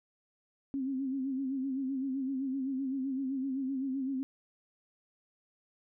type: tone with vibrato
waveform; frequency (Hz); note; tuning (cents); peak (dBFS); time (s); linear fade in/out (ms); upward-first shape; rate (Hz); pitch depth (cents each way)
sine; 267.1; C4; +36; -31; 0.74-4.23; 0; sine; 7.8; 66
effects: none